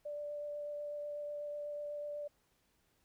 sine tone with vibrato, 587.3 Hz, D5, in tune, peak -39 dBFS, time 0.05-2.28 s, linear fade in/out 10 ms, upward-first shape sine, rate 8.1 Hz, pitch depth 9 cents each way, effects pink hiss -75 dBFS RMS until 3.04 s

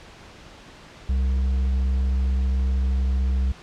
triangle tone with hard clipping, 65.41 Hz, C2, in tune, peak -20 dBFS, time 1.09-3.52 s, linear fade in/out 5 ms, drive 7 dB, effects pink hiss -45 dBFS RMS until 3.62 s + low-pass 5000 Hz 12 dB/octave

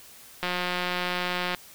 click train, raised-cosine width 0.3 ms, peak -12 dBFS, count 201, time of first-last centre 0.43-1.547 s, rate 179 Hz, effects white hiss -49 dBFS RMS until 1.74 s

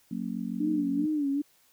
sine chord, F# major, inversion none, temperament just, 185 / 231.2 / 277.5 Hz, F#3 / A#3 / C#4, 0 / -14 / +2 cents, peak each -35 / -33 / -38 dBFS, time 0.11-1.06 s, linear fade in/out 5 ms
sine tone with vibrato, 292.2 Hz, D4, 9 cents flat, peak -25 dBFS, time 0.6-1.42 s, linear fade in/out 10 ms, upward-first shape sine, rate 2.5 Hz, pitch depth 100 cents each way
effects white hiss -64 dBFS RMS until 1.72 s

